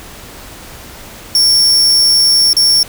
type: tone with dropouts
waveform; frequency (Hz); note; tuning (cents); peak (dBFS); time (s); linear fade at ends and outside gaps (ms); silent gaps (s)
40% pulse; 5470; F8; -37; -6; 1.35-2.83; 1; 2.531-2.567
effects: pink hiss -33 dBFS RMS until 2.88 s